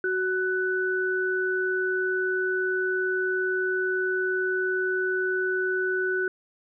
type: tone pair together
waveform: sine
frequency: 372.6 / 1490.4 Hz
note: F#4 / F#6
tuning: +12 / +12 cents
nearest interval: 2 octaves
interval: 2400 cents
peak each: -26 dBFS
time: 0.04-6.28 s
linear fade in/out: 2 ms
effects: none